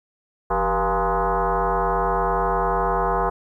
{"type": "tone with frequency modulation", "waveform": "sine", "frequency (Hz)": 171.4, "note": "F3", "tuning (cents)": -32, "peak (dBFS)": -18, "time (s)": [0.5, 3.3], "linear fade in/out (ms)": 10, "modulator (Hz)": 217, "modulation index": 5, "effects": ["10-bit"]}